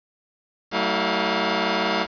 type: tone cluster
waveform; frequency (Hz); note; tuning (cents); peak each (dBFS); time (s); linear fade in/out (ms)
10% pulse; 190.8 / 225.3 / 324.9 / 708; G3 / A3 / E4 / F5; -47 / +41 / -25 / +23; -18; 0.71-2.07; 50
effects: resampled to 11025 Hz + 7-bit